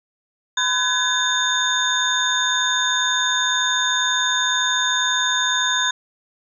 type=tone cluster; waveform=sine; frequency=1010 / 1520 / 1682 / 3617 / 6650 Hz; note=B5 / F#6 / G#6 / A7 / G#8; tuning=+39 / +46 / +22 / +47 / +1 cents; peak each=-25 / -24 / -25 / -21 / -26 dBFS; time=0.57-5.91 s; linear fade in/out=5 ms; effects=none